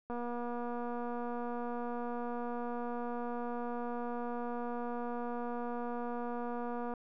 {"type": "click train", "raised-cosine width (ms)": 1, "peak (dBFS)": -27, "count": 1642, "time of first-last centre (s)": [0.1, 6.938], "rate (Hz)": 240, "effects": []}